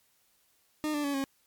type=tone with pitch steps; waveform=40% pulse; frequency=305.1 / 293.9 / 283 / 272.6 Hz; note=D#4 / D4 / C#4 / C#4; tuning=-34 / +1 / +36 / -29 cents; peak=-28 dBFS; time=0.84-1.24 s; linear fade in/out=0 ms; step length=100 ms; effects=white hiss -69 dBFS RMS until 1.46 s + MP3 96 kbps